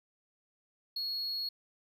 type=tone; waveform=triangle; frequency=4326 Hz; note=C#8; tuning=43 cents flat; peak=-32 dBFS; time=0.96-1.49 s; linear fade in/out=5 ms; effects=none